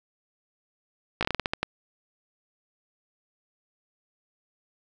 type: slowing click train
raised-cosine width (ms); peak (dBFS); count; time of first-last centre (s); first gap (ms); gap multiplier
0.3; -9; 10; 1.21-1.63; 17; 1.24
effects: none